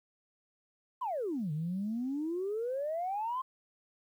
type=exponential two-way sweep; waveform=sine; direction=down then up; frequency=1070 to 146.83 to 1070 Hz; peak=-31 dBFS; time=1.01-3.42 s; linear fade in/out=10 ms; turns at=1.52 s; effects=tanh soft clip ceiling -27 dBFS + 11-bit